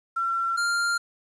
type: tone pair in turn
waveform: sine / square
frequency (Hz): 1357 / 1395.2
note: E6 / F6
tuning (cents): +50 / -2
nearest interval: unison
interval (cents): 48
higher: second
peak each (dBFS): -23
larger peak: neither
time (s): 0.16-0.57 / 0.57-0.98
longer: neither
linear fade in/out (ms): 10
effects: resampled to 22050 Hz + 9-bit